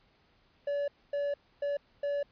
triangle tone bursts at uneven times, 572 Hz, D5, 46 cents flat, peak -27 dBFS, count 4, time 0.67-0.88 / 1.13-1.34 / 1.62-1.77 / 2.03-2.23 s, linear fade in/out 5 ms, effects pink hiss -67 dBFS RMS until 2.31 s + resampled to 11025 Hz

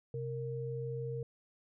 sine tone pair together, 130 / 463.3 Hz, C3 / A#4, -11 / -11 cents, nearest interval octave + minor seventh, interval 2200 cents, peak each -38 / -39 dBFS, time 0.14-1.23 s, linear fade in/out 2 ms, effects none

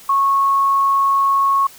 sine tone, 1100 Hz, C#6, 14 cents flat, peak -12 dBFS, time 0.09-1.67 s, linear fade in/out 5 ms, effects white hiss -42 dBFS RMS until 1.78 s

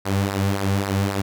sawtooth tone with flanger, 98.4 Hz, G2, 7 cents sharp, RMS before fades -22 dBFS, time 0.05-1.22 s, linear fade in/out 10 ms, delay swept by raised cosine 0.3 to 3.2 ms, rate 3.7 Hz, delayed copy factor -0.65, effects none

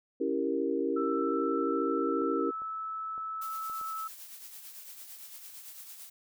sine chord, C# diminished seventh, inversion none, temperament equal, 277.2 / 329.6 / 392 / 466.2 Hz, C#4 / E4 / G4 / Bb4, 0 / 0 / 0 / 0 cents, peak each -33 dBFS, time 0.2-2.51 s, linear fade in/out 10 ms
sine tone with pitch glide, 1325 to 1306.8 Hz, E6 to E6, +9 to -15 cents, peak -34 dBFS, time 0.96-4.08 s, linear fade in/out 10 ms, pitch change -24 cents, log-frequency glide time 2.36-2.41 s
clicks, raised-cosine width 1 ms, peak -39 dBFS, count 5, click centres 2.218 / 2.619 / 3.179 / 3.698 / 3.813 s
blue noise with tremolo, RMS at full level -45 dBFS, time 3.41-6.1 s, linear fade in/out 10 ms, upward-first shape triangle, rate 8.9 Hz, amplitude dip 50%
effects none

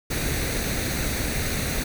pink noise with comb filter, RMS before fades -26 dBFS, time 0.1-1.84 s, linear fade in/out 10 ms, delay 0.48 ms, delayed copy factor +0.55, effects none

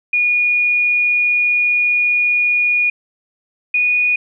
sine tone pair in turn, 2445 / 2463 Hz, D#7 / D#7, -31 / -18 cents, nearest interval unison, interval 13 cents, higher second, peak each -12 dBFS, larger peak neither, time 0.13-2.9 / 3.74-4.16 s, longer first, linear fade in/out 5 ms, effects none

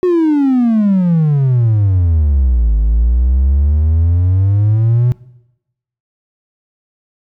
triangle exponential two-way sweep, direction down then up, 370 to 51.91 to 125 Hz, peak -6 dBFS, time 0.03-5.12 s, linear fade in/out 0 ms, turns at 2.76 s, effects noise-tail reverb RT60 0.9 s tail -21 dB re dry + tanh soft clip ceiling -2 dBFS

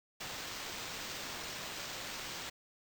white noise with sample-and-hold, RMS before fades -43 dBFS, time 0.2-2.5 s, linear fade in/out 10 ms, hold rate 11025 Hz, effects none

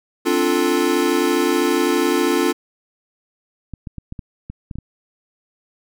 square chord, D minor seventh, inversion third, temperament equal, 261.6 / 293.7 / 349.2 / 440 Hz, C4 / D4 / F4 / A4, 0 / 0 / 0 / 0 cents, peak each -24 / -22 / -20 / -23 dBFS, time 0.25-2.53 s, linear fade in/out 20 ms
clicks, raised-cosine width 5 ms, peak -18 dBFS, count 9, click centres 3.737 / 3.872 / 3.983 / 4.124 / 4.192 / 4.5 / 4.712 / 4.756 / 4.786 s
effects none

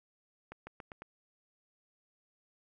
accelerating click train, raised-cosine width 0.5 ms, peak -30 dBFS, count 5, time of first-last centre 0.52-1.02 s, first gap 150 ms, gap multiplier 0.88, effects none

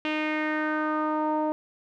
sawtooth tone with low-pass filter sweep, 307.4 Hz, D#4, 21 cents flat, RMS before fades -27 dBFS, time 0.05-1.52 s, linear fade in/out 0 ms, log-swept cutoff 2800 to 790 Hz, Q 3.7, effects none

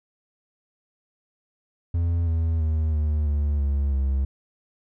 triangle tone with pitch steps, 84.9 / 81.72 / 78.67 / 75.72 / 72.89 / 70.17 / 67.54 Hz, F2 / E2 / D#2 / D#2 / D2 / C#2 / C#2, -48 / -14 / +20 / -47 / -12 / +22 / -44 cents, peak -18 dBFS, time 1.94-4.25 s, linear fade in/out 5 ms, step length 330 ms, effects none

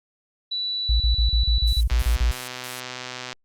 sine tone, 3951 Hz, B7, in tune, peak -24 dBFS, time 0.51-1.81 s, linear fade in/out 10 ms
sine tone bursts, 56.8 Hz, A#1, 44 cents flat, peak -16 dBFS, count 10, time 0.89-2.314 s, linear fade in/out 5 ms, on 110 ms, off 36 ms
violet noise with tremolo, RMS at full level -33 dBFS, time 1.67-2.81 s, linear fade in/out 5 ms, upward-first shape square, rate 3.1 Hz, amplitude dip 80%
click train, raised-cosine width 0.2 ms, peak -15 dBFS, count 181, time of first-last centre 1.9-3.329 s, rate 126 Hz
effects low-pass 11000 Hz 12 dB/octave + Opus 48 kbps

